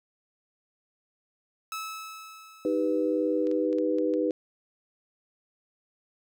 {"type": "tone with exponential decay", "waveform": "sawtooth", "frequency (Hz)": 1300, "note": "E6", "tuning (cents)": -24, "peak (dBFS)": -28, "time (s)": [1.72, 3.66], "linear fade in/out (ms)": 1, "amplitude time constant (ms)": 420}
{"type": "chord", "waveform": "sine", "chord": "Eb augmented", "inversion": "none", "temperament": "equal", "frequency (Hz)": [311.1, 392, 493.9], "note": ["Eb4", "G4", "B4"], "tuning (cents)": [0, 0, 0], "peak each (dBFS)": [-27, -30, -27], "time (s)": [2.65, 4.31], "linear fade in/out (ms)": 2}
{"type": "clicks", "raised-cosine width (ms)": 0.2, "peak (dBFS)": -31, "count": 7, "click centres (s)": [3.47, 3.514, 3.729, 3.785, 3.985, 4.138, 4.308]}
{"effects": []}